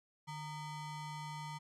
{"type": "ring-modulated tone", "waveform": "square", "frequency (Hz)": 538, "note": "C5", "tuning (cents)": 48, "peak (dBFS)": -40, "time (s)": [0.27, 1.59], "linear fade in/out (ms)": 20, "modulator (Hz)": 387, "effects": ["low-pass 9000 Hz 12 dB/octave"]}